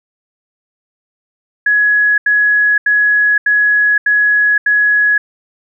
sine tone bursts, 1680 Hz, G#6, 19 cents sharp, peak -8 dBFS, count 6, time 1.66-5.18 s, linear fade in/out 5 ms, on 520 ms, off 80 ms, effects none

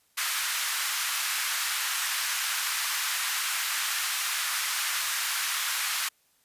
pink high-pass noise, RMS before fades -29 dBFS, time 0.17-6.09 s, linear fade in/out 10 ms, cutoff 1200 Hz, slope 24 dB/octave, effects white hiss -67 dBFS RMS until 6.44 s + resampled to 32000 Hz

